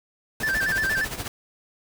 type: noise with tremolo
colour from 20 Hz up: pink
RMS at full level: -30 dBFS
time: 0.4-1.28 s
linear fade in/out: 2 ms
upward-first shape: sine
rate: 14 Hz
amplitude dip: 70%
type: tone with vibrato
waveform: triangle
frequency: 1661.2 Hz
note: G#6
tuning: in tune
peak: -20 dBFS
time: 0.43-1.05 s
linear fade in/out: 5 ms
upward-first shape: square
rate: 8.6 Hz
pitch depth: 95 cents each way
effects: none